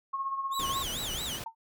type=tone with tremolo; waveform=sine; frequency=1086 Hz; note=C#6; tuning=36 cents flat; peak=-28 dBFS; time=0.13-0.83 s; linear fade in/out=10 ms; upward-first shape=sine; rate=16 Hz; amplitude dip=55%
type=tone with vibrato; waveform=sawtooth; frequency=3397 Hz; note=G#7; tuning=38 cents sharp; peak=-31 dBFS; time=0.51-1.4 s; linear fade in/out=50 ms; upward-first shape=sine; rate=4.5 Hz; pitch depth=260 cents each way
type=noise; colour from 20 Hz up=pink; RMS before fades=-39 dBFS; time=0.59-1.44 s; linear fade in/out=5 ms
type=tone with exponential decay; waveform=sine; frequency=903 Hz; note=A5; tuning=45 cents sharp; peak=-32 dBFS; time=1.46-1.55 s; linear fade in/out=5 ms; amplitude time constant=19 ms
effects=none